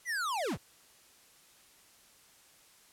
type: linear sweep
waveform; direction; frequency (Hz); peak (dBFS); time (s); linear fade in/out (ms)
square; down; 2050 to 34.65; -32; 0.05-0.58; 50
effects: white hiss -61 dBFS RMS until 2.92 s + low-pass 12000 Hz 12 dB/octave